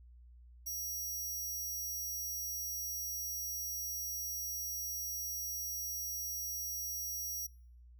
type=tone with amplitude modulation; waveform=20% pulse; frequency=5700 Hz; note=F8; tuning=34 cents sharp; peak=-31 dBFS; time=0.66-7.47 s; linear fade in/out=10 ms; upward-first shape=sine; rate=183 Hz; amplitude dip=30%; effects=noise-tail reverb RT60 0.6 s tail -26 dB re dry + added 60 Hz sine -54 dBFS peak until 7.99 s